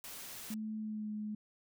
white noise, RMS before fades -47 dBFS, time 0.04-0.54 s, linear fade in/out 0 ms
sine tone with pitch glide, 216.7 to 212 Hz, A3 to G#3, -26 to +36 cents, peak -37 dBFS, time 0.5-1.35 s, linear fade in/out 5 ms, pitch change -38 cents, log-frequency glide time 0.78-1.1 s
effects none

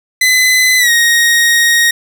sawtooth tone with pitch glide, 2019 to 1872.9 Hz, B6 to A#6, +38 to +8 cents, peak -4 dBFS, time 0.21-1.91 s, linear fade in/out 5 ms, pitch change -130 cents, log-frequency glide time 0.78-0.9 s, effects none

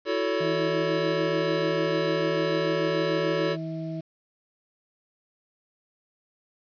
square chord, F# minor seventh, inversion third, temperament equal with one note detuned, 329.6 / 370 / 440 / 566 Hz, E4 / F#4 / A4 / C#5, 0 / 0 / 0 / +36 cents, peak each -32 / -31 / -30 / -29 dBFS, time 0.05-3.57 s, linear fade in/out 50 ms
harmonic tone, 161.4 Hz, E3, 36 cents flat, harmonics 1 / 2 / 4, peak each -32 / -35 / -38 dBFS, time 0.4-4.01 s, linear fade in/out 10 ms
effects resampled to 11025 Hz + 9-bit

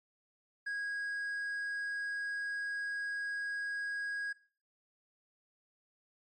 triangle tone, 1646 Hz, G#6, 16 cents flat, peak -33 dBFS, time 0.66-4.33 s, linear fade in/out 10 ms, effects noise-tail reverb RT60 0.4 s tail -17 dB re dry + MP3 48 kbps

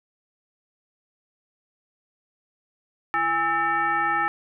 sine tone with frequency modulation, 1308 Hz, E6, 14 cents flat, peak -20 dBFS, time 3.14-4.28 s, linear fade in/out 0 ms, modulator 485 Hz, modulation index 1.3, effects none

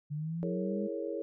sine linear sweep, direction up, 145.2 to 207.7 Hz, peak -33 dBFS, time 0.1-0.88 s, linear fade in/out 20 ms
sine chord, A# half-diminished seventh, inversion second, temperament equal with one note detuned, 329.6 / 415.3 / 464 / 554.4 Hz, E4 / G#4 / A#4 / C#5, 0 / 0 / -8 / 0 cents, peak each -39 dBFS, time 0.43-1.22 s, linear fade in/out 0 ms
effects none

